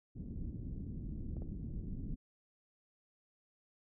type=low-pass noise; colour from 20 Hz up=pink; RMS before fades=-42 dBFS; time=0.15-2.16 s; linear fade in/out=20 ms; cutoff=270 Hz; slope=24 dB/octave
type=clicks; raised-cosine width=2 ms; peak=-36 / -34 dBFS; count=2; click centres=1.368 / 1.421 s
effects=none